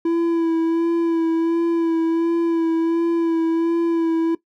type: tone with vibrato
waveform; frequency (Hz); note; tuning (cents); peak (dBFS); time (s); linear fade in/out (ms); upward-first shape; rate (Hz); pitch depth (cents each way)
triangle; 332.1; E4; +13; -14; 0.05-4.35; 5; sine; 1.4; 25
effects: noise-tail reverb RT60 0.1 s tail -17 dB re dry